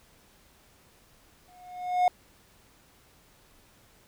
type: tone with exponential growth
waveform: triangle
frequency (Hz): 723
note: F#5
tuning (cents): -40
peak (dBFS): -15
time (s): 1.48-2.08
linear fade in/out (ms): 2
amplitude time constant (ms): 130
effects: pink hiss -60 dBFS RMS until 4.07 s